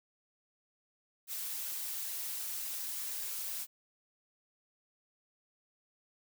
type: noise with flanger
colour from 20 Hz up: blue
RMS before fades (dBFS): -39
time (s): 1.27-3.67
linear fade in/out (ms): 50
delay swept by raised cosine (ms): 1 to 5.1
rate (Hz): 3.6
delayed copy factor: +0.55
effects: none